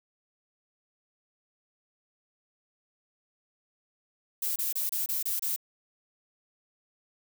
violet noise bursts, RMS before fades -30 dBFS, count 7, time 4.42-5.562 s, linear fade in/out 5 ms, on 140 ms, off 27 ms, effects none

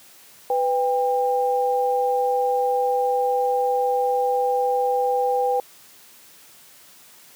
sine tone pair together, 498.1 / 798 Hz, B4 / G5, +15 / +31 cents, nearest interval minor sixth, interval 816 cents, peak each -21 dBFS, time 0.5-5.6 s, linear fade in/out 2 ms, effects white hiss -49 dBFS RMS until 7.35 s + high-pass 100 Hz 12 dB/octave

